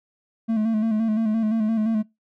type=tone with vibrato; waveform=triangle; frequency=220 Hz; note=A3; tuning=in tune; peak=-17 dBFS; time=0.48-2.03 s; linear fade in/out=20 ms; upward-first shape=square; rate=5.8 Hz; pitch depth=44 cents each way; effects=noise-tail reverb RT60 0.2 s tail -23 dB re dry